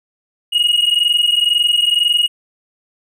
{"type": "tone pair together", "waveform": "triangle", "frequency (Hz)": [2871, 2893], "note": ["F7", "F#7"], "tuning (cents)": [47, -40], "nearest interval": "unison", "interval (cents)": 13, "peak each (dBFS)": -12, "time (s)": [0.52, 2.28], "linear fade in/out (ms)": 20, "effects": ["tanh soft clip ceiling -6 dBFS"]}